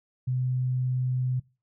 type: tone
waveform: sine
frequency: 127.3 Hz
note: C3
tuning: 47 cents flat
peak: -24 dBFS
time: 0.27-1.4 s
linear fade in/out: 10 ms
effects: noise-tail reverb RT60 0.3 s tail -22 dB re dry